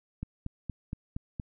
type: click train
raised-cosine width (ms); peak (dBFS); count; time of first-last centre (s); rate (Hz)
5; -22; 6; 0.23-1.398; 4.28
effects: none